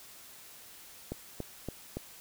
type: click train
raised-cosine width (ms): 2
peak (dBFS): -22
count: 4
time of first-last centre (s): 1.12-1.97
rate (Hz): 3.53
effects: white hiss -52 dBFS RMS until 2.2 s